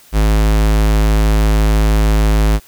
square tone, 53.1 Hz, G#1, 39 cents sharp, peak -10 dBFS, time 0.12-2.6 s, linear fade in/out 50 ms, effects white hiss -45 dBFS RMS until 2.67 s

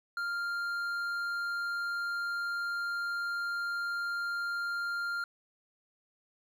triangle tone with hard clipping, 1396.9 Hz, F6, in tune, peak -33 dBFS, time 0.17-5.24 s, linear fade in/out 2 ms, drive 9 dB, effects none

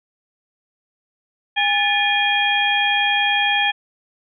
harmonic tone with a mistuned harmonic, 814 Hz, G#5, 35 cents flat, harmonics 1 / 2 / 3 / 4, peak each -21 / -21 / -21 / -21 dBFS, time 1.56-3.72 s, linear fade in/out 20 ms, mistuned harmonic 2, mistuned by +120 cents, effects none

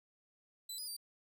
20% pulse tone with pitch steps, 3992 / 4958 / 4668 Hz, B7 / D#8 / D8, +18 / -7 / -11 cents, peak -36 dBFS, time 0.69-0.966 s, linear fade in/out 5 ms, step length 92 ms, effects none

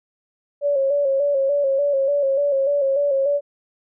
sine tone with vibrato, 558 Hz, C#5, 11 cents sharp, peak -16 dBFS, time 0.61-3.41 s, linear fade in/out 50 ms, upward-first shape square, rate 3.4 Hz, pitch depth 49 cents each way, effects none

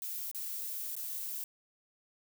violet noise with dropouts, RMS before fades -39 dBFS, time 0.02-1.44 s, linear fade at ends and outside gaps 1 ms, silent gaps 0.314-0.347 / 0.953-0.965 s, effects none

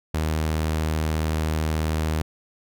sawtooth tone, 78.4 Hz, D#2, 14 cents sharp, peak -18 dBFS, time 0.14-2.22 s, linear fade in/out 5 ms, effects none

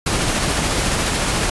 pink noise with tremolo, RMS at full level -18 dBFS, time 0.06-1.5 s, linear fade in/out 5 ms, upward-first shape sine, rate 14 Hz, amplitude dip 25%, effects resampled to 24000 Hz

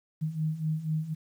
sine beating tone pair, 153.9 / 158 Hz, D#3 / D#3, -19 / +27 cents, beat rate 4.1 Hz, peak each -33 / -29 dBFS, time 0.21-1.15 s, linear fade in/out 20 ms, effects 10-bit

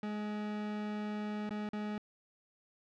40% pulse tone with dropouts, 210.1 Hz, G#3, 20 cents sharp, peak -35 dBFS, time 0.03-1.98 s, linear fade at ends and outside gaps 2 ms, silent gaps 1.493-1.507 / 1.69-1.732 s, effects low-pass 3000 Hz 12 dB/octave

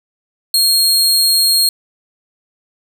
sawtooth tone, 4254 Hz, C8, 28 cents sharp, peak -7 dBFS, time 0.54-1.69 s, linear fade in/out 2 ms, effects none

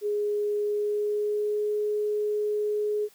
sine tone with pitch glide, 415.3 to 419.9 Hz, G#4 to G#4, 0 to +19 cents, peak -24 dBFS, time 0.01-3.09 s, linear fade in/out 50 ms, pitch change +19 cents, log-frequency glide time 0.59-1.7 s, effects white hiss -58 dBFS RMS until 3.14 s + high-pass 60 Hz 12 dB/octave

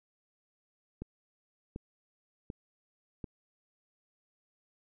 click train, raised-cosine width 3 ms, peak -26 dBFS, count 4, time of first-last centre 1.02-3.242 s, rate 1.35 Hz, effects none

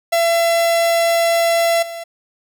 45% pulse tone with level steps, 674 Hz, E5, 38 cents sharp, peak -13 / -27 dBFS, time 0.12-2.04 s, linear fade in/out 10 ms, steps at 1.82 s, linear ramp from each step 10 ms, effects none

